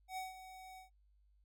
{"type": "tone with ADSR envelope", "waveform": "square", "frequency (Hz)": 751, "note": "F#5", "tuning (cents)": 26, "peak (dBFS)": -40, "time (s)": [0.08, 0.9], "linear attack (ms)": 90, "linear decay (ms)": 160, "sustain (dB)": -12, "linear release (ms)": 120, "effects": ["noise-tail reverb RT60 0.1 s tail -18 dB re dry", "added 50 Hz sine -67 dBFS peak until 1.44 s"]}